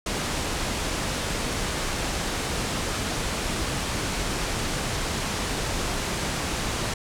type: low-pass noise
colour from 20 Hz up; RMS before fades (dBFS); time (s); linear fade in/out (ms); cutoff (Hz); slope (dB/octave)
pink; -28; 0.06-6.94; 5; 9500; 24
effects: none